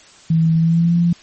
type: tone with pitch glide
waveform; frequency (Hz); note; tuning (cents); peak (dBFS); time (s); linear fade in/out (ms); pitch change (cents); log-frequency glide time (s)
sine; 162.5 to 171.67; E3 to F3; -24 to -29; -11; 0.3-1.13; 5; +95; 0.57-0.96
effects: white hiss -45 dBFS RMS until 1.22 s + MP3 32 kbps